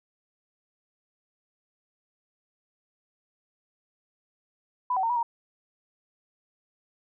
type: tone with pitch steps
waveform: sine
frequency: 994 / 759 / 914 / 971 / 933 Hz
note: B5 / F#5 / A#5 / B5 / A#5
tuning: +11 / +44 / -34 / -30 / +1 cents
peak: -23 dBFS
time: 4.9-5.23 s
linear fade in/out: 5 ms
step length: 66 ms
effects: none